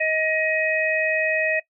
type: harmonic tone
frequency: 630 Hz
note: D#5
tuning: 21 cents sharp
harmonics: 1 / 3 / 4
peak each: -24 / -24 / -24 dBFS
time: 0-1.6 s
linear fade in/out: 10 ms
effects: noise-tail reverb RT60 0.1 s tail -19 dB re dry